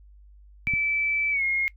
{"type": "tone with pitch glide", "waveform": "sine", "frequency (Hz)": [2315, 2148], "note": ["D7", "C7"], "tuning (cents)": [-25, 45], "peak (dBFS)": -22, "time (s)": [0.67, 1.68], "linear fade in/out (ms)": 0, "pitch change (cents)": -130, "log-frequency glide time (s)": [1.31, 1.43]}
{"type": "clicks", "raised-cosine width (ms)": 5, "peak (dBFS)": [-23, -20], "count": 2, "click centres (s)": [0.674, 0.737]}
{"effects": ["noise-tail reverb RT60 0.1 s tail -21 dB re dry", "added 50 Hz sine -48 dBFS peak until 1.76 s"]}